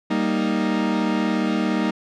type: chord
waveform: 40% pulse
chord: Eb major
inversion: first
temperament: equal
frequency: 196 / 233.1 / 311.1 Hz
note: G3 / Bb3 / Eb4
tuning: 0 / 0 / 0 cents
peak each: -23 dBFS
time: 0.1-1.91 s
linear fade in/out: 10 ms
effects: low-pass 4000 Hz 12 dB/octave